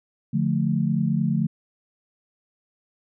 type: chord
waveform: sine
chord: D minor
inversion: none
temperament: just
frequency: 146.83 / 176.2 / 220.2 Hz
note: D3 / F3 / A3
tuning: 0 / +16 / +2 cents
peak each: -24 dBFS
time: 0.33-1.47 s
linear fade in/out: 10 ms
effects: none